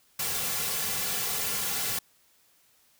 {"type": "noise with comb filter", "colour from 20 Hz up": "white", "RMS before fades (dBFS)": -30, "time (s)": [0.19, 1.99], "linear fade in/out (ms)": 5, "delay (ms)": 3.2, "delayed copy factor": -0.9, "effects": ["white hiss -64 dBFS RMS until 2.99 s"]}